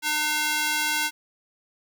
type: tone with high-pass filter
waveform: square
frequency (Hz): 302.3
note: D#4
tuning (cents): -50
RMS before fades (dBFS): -25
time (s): 0.02-1.11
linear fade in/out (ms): 50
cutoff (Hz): 1500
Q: 0.78
effects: none